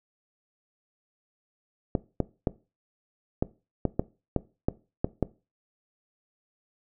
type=clicks; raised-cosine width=2 ms; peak=-10 dBFS; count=10; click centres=1.952 / 2.203 / 2.472 / 3.425 / 3.853 / 3.995 / 4.363 / 4.685 / 5.045 / 5.227 s; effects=noise-tail reverb RT60 0.3 s tail -19 dB re dry